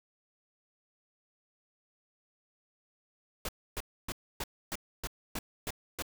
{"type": "noise bursts", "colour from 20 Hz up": "pink", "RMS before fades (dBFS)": -36, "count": 9, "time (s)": [3.45, 6.023], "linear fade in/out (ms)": 2, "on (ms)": 37, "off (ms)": 280, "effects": []}